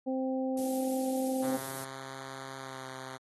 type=harmonic tone; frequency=261.6 Hz; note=C4; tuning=in tune; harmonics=1 / 2 / 3; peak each=-31 / -34 / -41 dBFS; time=0.06-1.58 s; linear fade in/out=20 ms
type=noise; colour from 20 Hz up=violet; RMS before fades=-39 dBFS; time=0.57-1.85 s; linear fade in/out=5 ms
type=tone with pitch glide; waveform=5% pulse; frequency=133.7 to 131.33 Hz; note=C3 to C3; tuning=+38 to +7 cents; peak=-30 dBFS; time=1.42-3.18 s; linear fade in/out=20 ms; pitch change=-31 cents; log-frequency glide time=2.56-2.86 s
effects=AAC 32 kbps